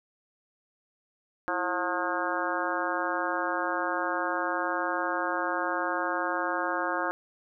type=harmonic tone with a mistuned harmonic; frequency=179.4 Hz; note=F3; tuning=47 cents sharp; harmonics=2 / 3 / 4 / 5 / 6 / 7 / 8 / 9; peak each=-35 / -35 / -35 / -35 / -35 / -35 / -35 / -35 dBFS; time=1.48-7.11 s; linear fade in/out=0 ms; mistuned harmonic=2; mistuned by=-120 cents; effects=none